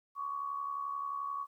sine tone with amplitude modulation, 1122 Hz, C#6, 21 cents sharp, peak -32 dBFS, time 0.15-1.47 s, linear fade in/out 50 ms, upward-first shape sine, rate 71.4 Hz, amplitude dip 60%, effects 12-bit

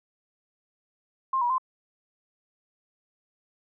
sine tone with pitch steps, 1058 / 963 / 1039 Hz, C6 / B5 / C6, +19 / -44 / -12 cents, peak -22 dBFS, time 1.33-1.582 s, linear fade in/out 5 ms, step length 84 ms, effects none

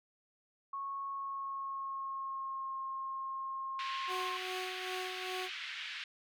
sine tone with pitch glide, 1100 to 1070.5 Hz, C#6 to C6, -14 to +39 cents, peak -37 dBFS, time 0.73-4.37 s, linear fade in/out 5 ms, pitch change -47 cents, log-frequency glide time 1.07-2.78 s
white band-pass noise, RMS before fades -43 dBFS, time 3.79-6.04 s, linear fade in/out 2 ms, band 1600 to 3400 Hz, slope 24 dB/octave
20% pulse tone with tremolo, 370 Hz, F#4, in tune, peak -33 dBFS, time 4.07-5.5 s, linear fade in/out 50 ms, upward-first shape sine, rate 2.5 Hz, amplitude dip 50%
effects none

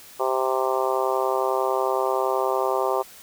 harmonic tone, 130.81 Hz, C3, in tune, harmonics 3 / 4 / 5 / 6 / 7 / 8 / 9, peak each -26 / -27 / -28 / -29 / -29 / -30 / -31 dBFS, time 0.19-3.03 s, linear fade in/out 20 ms, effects white hiss -46 dBFS RMS until 3.22 s

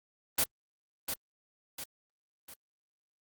white noise with echo, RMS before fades -27 dBFS, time 0.38-0.44 s, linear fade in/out 5 ms, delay 700 ms, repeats 3, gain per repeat -7 dB, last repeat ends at 2.54 s, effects Opus 24 kbps

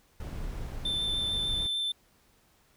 brown noise, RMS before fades -37 dBFS, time 0.2-1.67 s, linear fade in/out 2 ms
triangle tone with vibrato, 3547 Hz, A7, 13 cents sharp, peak -27 dBFS, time 0.85-1.92 s, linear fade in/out 5 ms, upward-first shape triangle, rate 6.7 Hz, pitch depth 10 cents each way
effects pink hiss -65 dBFS RMS until 2.76 s

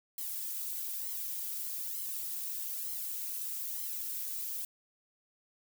violet noise with flanger, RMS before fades -38 dBFS, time 0.18-4.65 s, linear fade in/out 2 ms, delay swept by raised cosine 0.95 to 3.15 ms, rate 1.1 Hz, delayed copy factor +1, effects none

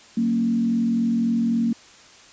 sine tone with frequency modulation, 231.1 Hz, A#3, 15 cents flat, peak -18 dBFS, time 0.17-1.73 s, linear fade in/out 5 ms, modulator 43.7 Hz, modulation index 0.58, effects white hiss -48 dBFS RMS until 2.32 s + resampled to 16000 Hz

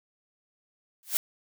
blue noise with exponential growth, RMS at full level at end -21 dBFS, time 1.03-1.17 s, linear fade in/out 0 ms, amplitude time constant 29 ms, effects none

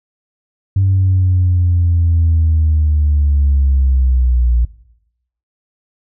sine linear sweep, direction down, 97.2 to 58.27 Hz, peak -8 dBFS, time 0.76-4.65 s, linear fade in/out 5 ms, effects noise-tail reverb RT60 0.8 s tail -19 dB re dry + tanh soft clip ceiling -6 dBFS

